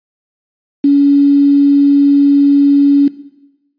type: tone with quantisation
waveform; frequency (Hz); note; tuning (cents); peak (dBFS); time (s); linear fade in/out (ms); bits
sine; 282.8; C#4; +35; -5; 0.84-3.08; 5; 5
effects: noise-tail reverb RT60 1.0 s tail -17 dB re dry + resampled to 11025 Hz

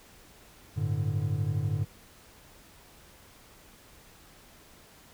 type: chord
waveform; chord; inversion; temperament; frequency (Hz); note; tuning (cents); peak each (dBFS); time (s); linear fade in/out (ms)
triangle; G suspended second; none; just; 98 / 110.25 / 147; G2 / A2 / D3; 0 / +4 / +2; -29; 0.76-1.85; 20
effects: pink hiss -55 dBFS RMS until 5.13 s

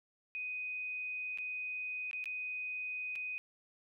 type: tone with dropouts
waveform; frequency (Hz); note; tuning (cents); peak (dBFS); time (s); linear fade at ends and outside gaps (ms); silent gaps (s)
sine; 2498; D#7; +6; -37; 0.35-3.38; 0; 1.375-1.385 / 2.112-2.131 / 2.241-2.257 / 3.155-3.159
effects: none

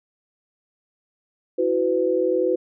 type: chord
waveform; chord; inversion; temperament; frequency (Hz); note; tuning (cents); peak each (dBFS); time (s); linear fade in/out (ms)
sine; E suspended second; none; equal with one note detuned; 329.6 / 370 / 502.2; E4 / F#4 / B4; 0 / 0 / +29; -25 / -22 / -21; 1.58-2.56; 10
effects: none

